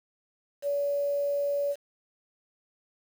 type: tone with quantisation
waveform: sine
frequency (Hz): 570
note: C#5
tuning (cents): +48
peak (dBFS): -25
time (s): 0.62-1.76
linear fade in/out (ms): 50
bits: 8
effects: none